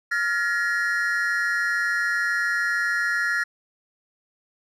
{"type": "tone cluster", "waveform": "triangle", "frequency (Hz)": [1399, 1700, 1887], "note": ["F6", "G#6", "A#6"], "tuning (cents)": [3, 40, 21], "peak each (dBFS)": -24, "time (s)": [0.11, 3.44], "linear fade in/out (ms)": 10, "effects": []}